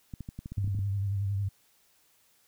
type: clicks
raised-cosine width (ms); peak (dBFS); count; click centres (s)
5; -26; 11; 0.138 / 0.207 / 0.289 / 0.39 / 0.459 / 0.52 / 0.582 / 0.644 / 0.676 / 0.748 / 0.79
type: tone with vibrato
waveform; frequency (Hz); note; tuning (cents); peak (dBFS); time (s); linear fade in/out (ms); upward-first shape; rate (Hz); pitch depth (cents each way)
sine; 99.3; G2; +23; -27; 0.57-1.49; 10; sine; 11; 48
effects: white hiss -66 dBFS RMS until 2.47 s